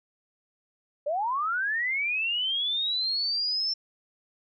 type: linear sweep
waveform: sine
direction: up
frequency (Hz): 554.4 to 5380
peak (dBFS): -25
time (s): 1.06-3.74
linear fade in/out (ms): 10
effects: none